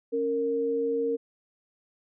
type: tone pair together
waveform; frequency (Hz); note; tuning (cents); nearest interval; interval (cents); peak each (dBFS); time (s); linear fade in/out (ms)
sine; 275.9 / 462.9; C#4 / A#4; -8 / -12; major sixth; 896; -32 / -25; 0.12-1.17; 20
effects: none